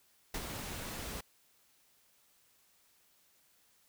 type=noise with ADSR envelope; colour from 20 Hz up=pink; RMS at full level=-37 dBFS; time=0.34-1.21 s; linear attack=5 ms; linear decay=48 ms; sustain=-5 dB; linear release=8 ms; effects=white hiss -69 dBFS RMS until 3.88 s